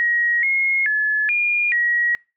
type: tone with pitch steps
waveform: sine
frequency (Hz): 1895 / 2156 / 1715 / 2420 / 1906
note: A#6 / C#7 / A6 / D#7 / A#6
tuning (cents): +28 / -49 / -45 / -49 / +38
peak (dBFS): -16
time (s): 0-2.15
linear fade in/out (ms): 0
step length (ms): 430
effects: noise-tail reverb RT60 0.3 s tail -26 dB re dry